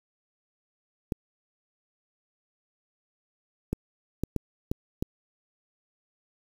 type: clicks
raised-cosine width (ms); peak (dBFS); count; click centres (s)
3; -14; 6; 1.122 / 3.73 / 4.236 / 4.363 / 4.715 / 5.025
effects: 7-bit